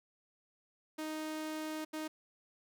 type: tone bursts at uneven times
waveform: sawtooth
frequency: 311.1 Hz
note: D#4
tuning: in tune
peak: -34 dBFS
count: 2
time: 0.98-1.85 / 1.93-2.08 s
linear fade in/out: 10 ms
effects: none